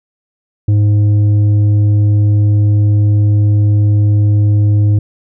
sine tone with tanh clipping, 103.83 Hz, G#2, in tune, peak -8 dBFS, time 0.68-4.99 s, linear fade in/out 5 ms, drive 6 dB, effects none

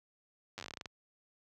slowing click train, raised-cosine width 0.2 ms, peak -25 dBFS, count 13, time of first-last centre 0.58-0.858 s, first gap 9 ms, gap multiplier 1.16, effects high-pass 60 Hz 12 dB/octave

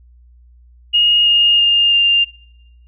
sine tone with pitch steps, 2862 / 2841 / 2819 / 2798 Hz, F7 / F7 / F7 / F7, +42 / +29 / +16 / +3 cents, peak -9 dBFS, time 0.93-2.25 s, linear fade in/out 20 ms, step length 330 ms, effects noise-tail reverb RT60 1.0 s tail -24 dB re dry + added 60 Hz sine -43 dBFS peak until 2.87 s

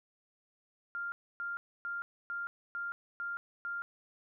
sine tone bursts, 1396.9 Hz, F6, in tune, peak -35 dBFS, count 7, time 0.95-3.82 s, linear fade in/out 0 ms, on 170 ms, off 280 ms, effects none

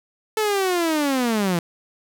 sawtooth linear sweep, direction down, 440 to 164.81 Hz, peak -15 dBFS, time 0.37-1.59 s, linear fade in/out 2 ms, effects none

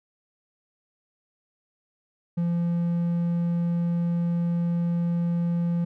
triangle tone, 171.4 Hz, F3, 32 cents flat, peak -20 dBFS, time 2.37-5.85 s, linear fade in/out 10 ms, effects none

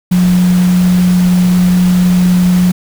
sine tone in noise, 180.1 Hz, F#3, 46 cents flat, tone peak -6 dBFS, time 0.11-2.72 s, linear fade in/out 10 ms, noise pink, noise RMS -24 dBFS, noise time 0.11-2.72 s, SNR +15 dB, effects none

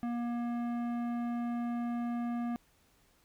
sine tone with tanh clipping, 238 Hz, A#3, 36 cents sharp, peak -34 dBFS, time 0.03-2.56 s, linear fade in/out 0 ms, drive 14 dB, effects pink hiss -68 dBFS RMS until 3.24 s

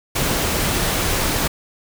pink noise, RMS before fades -20 dBFS, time 0.15-1.48 s, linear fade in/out 10 ms, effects none

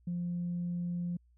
sine tone, 174.61 Hz, F3, in tune, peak -31 dBFS, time 0.07-1.17 s, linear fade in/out 5 ms, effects tanh soft clip ceiling -28 dBFS + added 60 Hz sine -62 dBFS peak until 1.37 s

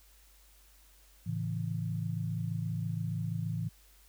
sine chord, A major, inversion none, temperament equal, 110 / 138.59 / 164.81 Hz, A2 / C#3 / E3, 0 / 0 / 0 cents, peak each -35 / -39 / -35 dBFS, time 1.26-3.69 s, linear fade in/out 10 ms, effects added 50 Hz sine -60 dBFS peak until 4.08 s + white hiss -63 dBFS RMS until 4.08 s

